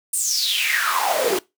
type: noise with high-pass filter sweep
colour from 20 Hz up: pink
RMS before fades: -21 dBFS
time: 0.13-1.39 s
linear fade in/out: 5 ms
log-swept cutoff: 9300 to 340 Hz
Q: 7
effects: noise-tail reverb RT60 0.2 s tail -21 dB re dry

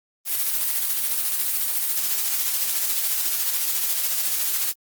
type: noise with tremolo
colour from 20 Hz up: blue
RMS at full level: -22 dBFS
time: 0.25-4.74 s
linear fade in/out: 50 ms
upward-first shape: square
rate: 14 Hz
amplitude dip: 30%
effects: Opus 32 kbps

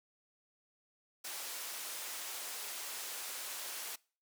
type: band-pass noise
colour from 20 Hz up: white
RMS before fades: -43 dBFS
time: 1.24-3.96 s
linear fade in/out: 10 ms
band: 460 to 15000 Hz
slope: 12 dB/octave
effects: noise-tail reverb RT60 0.4 s tail -24 dB re dry

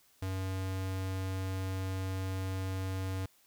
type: tone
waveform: square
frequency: 94.7 Hz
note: F#2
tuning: 41 cents sharp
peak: -34 dBFS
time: 0.22-3.26 s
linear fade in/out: 5 ms
effects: white hiss -66 dBFS RMS until 3.46 s

